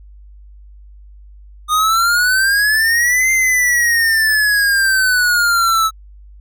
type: exponential two-way sweep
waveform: square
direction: up then down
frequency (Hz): 1222 to 2093 to 1297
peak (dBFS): -12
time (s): 1.68-5.91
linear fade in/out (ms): 50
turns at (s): 3.31
effects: added 50 Hz sine -37 dBFS peak until 6.4 s